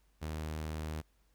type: tone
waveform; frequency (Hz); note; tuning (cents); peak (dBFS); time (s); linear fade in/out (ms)
sawtooth; 77.78; D#2; 0; -33; 0.21-1.02; 20
effects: added 50 Hz sine -68 dBFS peak until 1.34 s + pink hiss -75 dBFS RMS until 1.34 s